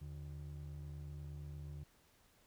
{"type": "ring-modulated tone", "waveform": "triangle", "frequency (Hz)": 111.5, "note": "A2", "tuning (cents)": 23, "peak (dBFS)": -40, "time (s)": [0.01, 1.84], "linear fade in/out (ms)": 10, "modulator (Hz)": 34.2, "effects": ["pink hiss -70 dBFS RMS until 2.46 s"]}